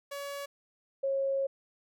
sawtooth / sine tone pair in turn, 565 / 544.6 Hz, C#5 / C#5, +33 / -31 cents, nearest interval minor second, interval 64 cents, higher first, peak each -33 / -27 dBFS, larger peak second, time 0.11-0.46 / 1.03-1.47 s, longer second, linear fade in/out 10 ms, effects none

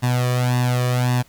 sawtooth tone with flanger, 124.3 Hz, B2, 12 cents sharp, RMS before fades -19 dBFS, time 0.02-1.23 s, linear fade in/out 20 ms, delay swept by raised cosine 1.1 to 1.71 ms, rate 1.8 Hz, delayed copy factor +0.8, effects pink hiss -53 dBFS RMS until 1.28 s

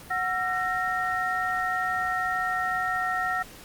sine tone cluster, 737 / 1351 / 1857 Hz, F#5 / E6 / A#6, -7 / +42 / -7 cents, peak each -29 dBFS, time 0.1-3.43 s, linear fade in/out 10 ms, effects pink hiss -46 dBFS RMS until 3.64 s + Opus 48 kbps

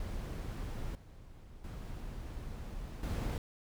brown noise with level steps, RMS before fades -39 / -53 / -43 / -34 dBFS, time 0-3.38 s, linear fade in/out 2 ms, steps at 0.95 / 1.64 / 3.03 s, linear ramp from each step 2 ms, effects none

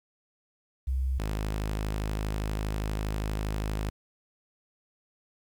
sine / sawtooth tone pair in turn, 65.41 / 52.46 Hz, C2 / G#1, 0 / +18 cents, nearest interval major third, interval 382 cents, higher first, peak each -25 dBFS, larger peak neither, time 0.87-1.19 / 1.19-3.9 s, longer second, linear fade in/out 10 ms, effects 10-bit

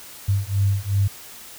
sine beating tone pair, 98 / 100.7 Hz, G2 / G2, 0 / +47 cents, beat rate 2.7 Hz, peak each -21 dBFS, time 0.28-1.08 s, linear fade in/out 10 ms, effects white hiss -41 dBFS RMS until 1.58 s

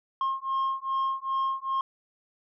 sine beating tone pair, 1070 / 1072.5 Hz, C6 / C6, +38 / +42 cents, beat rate 2.5 Hz, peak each -27 dBFS, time 0.21-1.81 s, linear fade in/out 2 ms, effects tanh soft clip ceiling -23 dBFS

